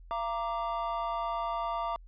triangle chord, Bb major, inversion second, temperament equal with one note detuned, 682.1 / 932.3 / 1174.7 Hz, F5 / Bb5 / D6, -41 / 0 / 0 cents, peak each -33 dBFS, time 0.11-1.96 s, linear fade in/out 0 ms, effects added 42 Hz sine -48 dBFS peak until 2.07 s + resampled to 11025 Hz

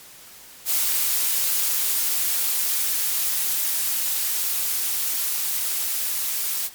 blue noise with level ramp, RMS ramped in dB -21 to -25 dBFS, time 0.65-6.7 s, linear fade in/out 50 ms, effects white hiss -45 dBFS RMS until 6.74 s + MP3 96 kbps

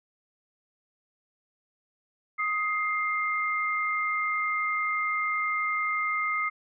sine tone pair together, 1253 / 2104 Hz, D#6 / C7, +12 / +9 cents, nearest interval major sixth, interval 897 cents, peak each -28 dBFS, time 2.38-6.5 s, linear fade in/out 20 ms, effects none

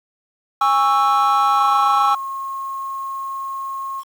triangle chord, C# minor, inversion second, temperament equal with one note detuned, 817.8 / 1108.7 / 1318.5 Hz, G#5 / C#6 / E6, -27 / 0 / 0 cents, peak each -15 dBFS, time 0.61-2.15 s, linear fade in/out 5 ms
sine tone, 1081 Hz, C#6, 44 cents flat, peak -24 dBFS, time 1.55-4.04 s, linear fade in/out 50 ms
effects tanh soft clip ceiling -6 dBFS + 7-bit

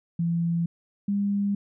sine tone pair in turn, 169 / 201.4 Hz, E3 / G3, +43 / +47 cents, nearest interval minor third, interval 304 cents, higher second, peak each -22 dBFS, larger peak neither, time 0.19-0.66 / 1.08-1.55 s, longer neither, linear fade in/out 5 ms, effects none

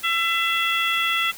harmonic tone, 671 Hz, E5, 31 cents sharp, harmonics 2 / 3 / 4 / 5, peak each -25 / -25 / -25 / -25 dBFS, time 0.03-1.32 s, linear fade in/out 20 ms, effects white hiss -40 dBFS RMS until 1.37 s

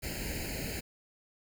pink noise with comb filter, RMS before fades -37 dBFS, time 0.02-0.81 s, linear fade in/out 20 ms, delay 0.43 ms, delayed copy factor +1, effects none

